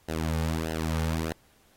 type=tone with flanger; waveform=sawtooth; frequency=80.3 Hz; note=E2; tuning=45 cents flat; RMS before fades=-29 dBFS; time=0.08-1.33 s; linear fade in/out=10 ms; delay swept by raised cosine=0.86 to 3.06 ms; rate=1.6 Hz; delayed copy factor=-0.8; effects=pink hiss -63 dBFS RMS until 1.76 s + AAC 48 kbps